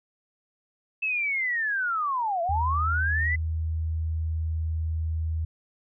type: linear two-way sweep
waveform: sine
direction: down then up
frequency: 2637 to 659.3 to 2033 Hz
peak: -24 dBFS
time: 1.02-3.36 s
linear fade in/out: 10 ms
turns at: 2.42 s
type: tone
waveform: sine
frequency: 80.2 Hz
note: E2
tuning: 47 cents flat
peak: -25 dBFS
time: 2.49-5.45 s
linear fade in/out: 5 ms
effects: none